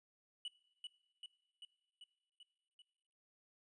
triangle tone with echo, 2950 Hz, F#7, 6 cents flat, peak -40 dBFS, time 0.45-0.48 s, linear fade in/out 2 ms, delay 390 ms, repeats 6, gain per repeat -3 dB, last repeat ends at 2.82 s, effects noise-tail reverb RT60 1.0 s tail -21 dB re dry + resampled to 24000 Hz

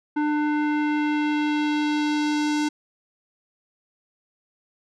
square tone with low-pass filter sweep, 299 Hz, D4, 31 cents sharp, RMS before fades -23 dBFS, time 0.16-2.69 s, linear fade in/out 10 ms, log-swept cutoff 1400 to 6500 Hz, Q 1.3, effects none

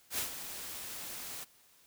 white noise with ADSR envelope, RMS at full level -33 dBFS, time 0.1-1.45 s, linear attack 79 ms, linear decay 110 ms, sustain -10 dB, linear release 22 ms, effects white hiss -64 dBFS RMS until 1.86 s

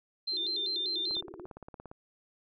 sine tone with vibrato, 3854 Hz, B7, 43 cents flat, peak -30 dBFS, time 0.27-1.21 s, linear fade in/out 10 ms, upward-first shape square, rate 5.1 Hz, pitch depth 120 cents each way
white band-pass noise, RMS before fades -47 dBFS, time 0.32-1.46 s, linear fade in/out 0 ms, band 320 to 400 Hz, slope 96 dB/octave
click train, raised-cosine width 1 ms, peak -31 dBFS, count 15, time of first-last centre 1.11-1.915 s, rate 17.4 Hz
effects none

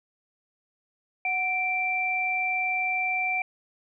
sine tone pair together, 740 / 2349 Hz, F#5 / D7, 0 / 0 cents, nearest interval octave + minor sixth, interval 2000 cents, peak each -30 / -25 dBFS, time 1.25-3.42 s, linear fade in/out 2 ms, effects none

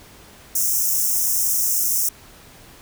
white high-pass noise, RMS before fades -20 dBFS, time 0.55-2.09 s, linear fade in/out 5 ms, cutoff 5400 Hz, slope 96 dB/octave, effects pink hiss -46 dBFS RMS until 2.81 s

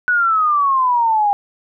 sine exponential sweep, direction down, 1486 to 801 Hz, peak -12 dBFS, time 0.08-1.33 s, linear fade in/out 0 ms, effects none

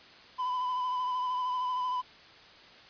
triangle tone with vibrato, 1004 Hz, B5, 28 cents sharp, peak -27 dBFS, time 0.38-2.02 s, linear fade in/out 20 ms, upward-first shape sine, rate 13 Hz, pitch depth 27 cents each way, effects white hiss -53 dBFS RMS until 2.89 s + resampled to 11025 Hz

